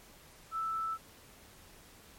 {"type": "tone", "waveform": "sine", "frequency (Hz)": 1318.5, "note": "E6", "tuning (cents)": 0, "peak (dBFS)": -32, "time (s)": [0.51, 0.98], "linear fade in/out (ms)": 50, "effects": ["pink hiss -57 dBFS RMS until 2.18 s", "MP3 64 kbps"]}